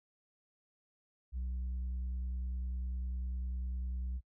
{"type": "tone with vibrato", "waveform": "sine", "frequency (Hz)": 62.5, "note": "B1", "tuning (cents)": 21, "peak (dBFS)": -32, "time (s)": [1.32, 4.21], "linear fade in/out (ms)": 50, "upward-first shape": "triangle", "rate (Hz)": 10, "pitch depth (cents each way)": 15, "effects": ["noise-tail reverb RT60 0.1 s tail -24 dB re dry", "tanh soft clip ceiling -34 dBFS"]}